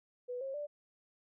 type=tone with pitch steps; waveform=sine; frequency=493.9 / 538.6 / 587.3 Hz; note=B4 / C#5 / D5; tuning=0 / -50 / 0 cents; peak=-37 dBFS; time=0.28-0.67 s; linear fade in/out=20 ms; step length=130 ms; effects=none